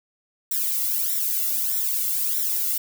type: noise with flanger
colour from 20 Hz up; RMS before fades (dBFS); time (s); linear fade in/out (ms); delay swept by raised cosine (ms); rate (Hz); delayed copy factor
violet; -24; 0.51-2.78; 5; 0.53 to 1.47; 1.6; +1
effects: none